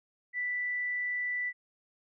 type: tone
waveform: sine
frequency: 1975.5 Hz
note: B6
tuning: in tune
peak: -30 dBFS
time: 0.33-1.53 s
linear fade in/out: 50 ms
effects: none